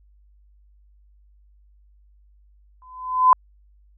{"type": "tone with exponential growth", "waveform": "sine", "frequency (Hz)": 1016, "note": "B5", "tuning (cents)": 49, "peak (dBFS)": -7, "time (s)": [2.82, 3.33], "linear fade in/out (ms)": 1, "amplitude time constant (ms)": 110, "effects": ["added 50 Hz sine -52 dBFS peak until 3.97 s"]}